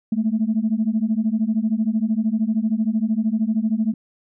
sine beating tone pair, 213.2 / 226.2 Hz, G#3 / A3, +46 / +48 cents, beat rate 13 Hz, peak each -20 dBFS, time 0.12-3.94 s, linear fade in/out 5 ms, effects tanh soft clip ceiling -11 dBFS

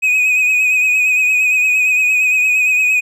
triangle tone with vibrato, 2510 Hz, D#7, 15 cents sharp, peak -9 dBFS, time 0.02-3.01 s, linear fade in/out 20 ms, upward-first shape triangle, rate 8.7 Hz, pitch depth 44 cents each way, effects none

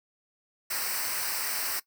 white noise with comb filter, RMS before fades -31 dBFS, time 0.7-1.8 s, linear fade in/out 10 ms, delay 0.29 ms, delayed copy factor -0.75, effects noise-tail reverb RT60 0.1 s tail -19 dB re dry

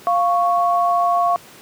sine tone pair together, 698.4 / 1108.7 Hz, F5 / C#6, 0 / 0 cents, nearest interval minor sixth, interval 800 cents, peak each -16 / -18 dBFS, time 0.07-1.36 s, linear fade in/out 0 ms, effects pink hiss -43 dBFS RMS until 1.61 s + high-pass 150 Hz 12 dB/octave

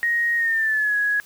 sine tone with pitch glide, 1875 to 1670.4 Hz, A#6 to G#6, +10 to +10 cents, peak -18 dBFS, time 0.03-1.2 s, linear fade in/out 0 ms, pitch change -200 cents, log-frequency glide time 0.36-0.96 s, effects white hiss -49 dBFS RMS until 1.25 s

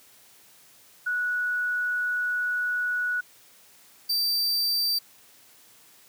sine / 45% pulse tone pair in turn, 1469 / 4664 Hz, F#6 / D8, -13 / -13 cents, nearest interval octave + minor sixth, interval 2000 cents, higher second, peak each -24 / -22 dBFS, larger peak second, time 1.06-3.21 / 4.09-4.99 s, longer first, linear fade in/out 10 ms, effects white hiss -55 dBFS RMS until 6.08 s + high-pass 80 Hz 12 dB/octave

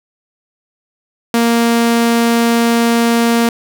sawtooth tone, 233.1 Hz, A#3, in tune, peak -6 dBFS, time 1.34-3.49 s, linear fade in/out 2 ms, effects none

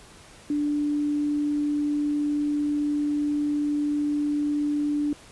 sine tone, 293.7 Hz, D4, in tune, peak -22 dBFS, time 0.5-5.13 s, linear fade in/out 2 ms, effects pink hiss -49 dBFS RMS until 5.31 s + resampled to 24000 Hz

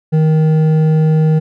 triangle tone with hard clipping, 156.8 Hz, D#3, 14 cents sharp, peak -10 dBFS, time 0.12-1.4 s, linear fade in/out 20 ms, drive 11 dB, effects none

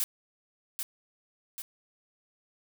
blue noise with echo, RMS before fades -29 dBFS, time 0-0.04 s, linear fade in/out 0 ms, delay 790 ms, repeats 2, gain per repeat -5 dB, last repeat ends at 1.62 s, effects none

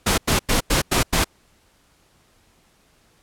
pink noise bursts, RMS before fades -18 dBFS, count 6, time 0.06-1.245 s, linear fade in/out 10 ms, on 120 ms, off 93 ms, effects pink hiss -59 dBFS RMS until 3.22 s + low-pass 12000 Hz 12 dB/octave

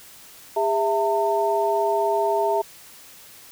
sine tone cluster, 406 / 661 / 904 Hz, G#4 / E5 / A5, -39 / +5 / +47 cents, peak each -23 dBFS, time 0.56-2.62 s, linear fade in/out 10 ms, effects white hiss -46 dBFS RMS until 3.51 s

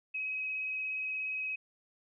sine tone with vibrato, 2542 Hz, D#7, 36 cents sharp, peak -33 dBFS, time 0.14-1.56 s, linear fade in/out 10 ms, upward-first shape square, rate 17 Hz, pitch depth 9 cents each way, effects none

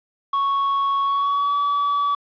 triangle tone with pitch glide, 1108.7 to 1145.1 Hz, C#6 to D6, 0 to -44 cents, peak -16 dBFS, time 0.33-2.15 s, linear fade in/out 5 ms, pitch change +56 cents, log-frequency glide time 1.04-1.55 s, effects resampled to 11025 Hz + 8-bit

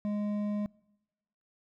triangle tone with hard clipping, 207.4 Hz, G#3, 2 cents flat, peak -31 dBFS, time 0.05-0.66 s, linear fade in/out 0 ms, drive 11 dB, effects noise-tail reverb RT60 1.0 s tail -25 dB re dry

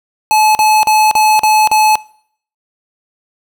square tone bursts, 860 Hz, A5, 40 cents flat, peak -8 dBFS, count 6, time 0.31-1.955 s, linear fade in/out 0 ms, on 240 ms, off 41 ms, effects noise-tail reverb RT60 0.6 s tail -22 dB re dry

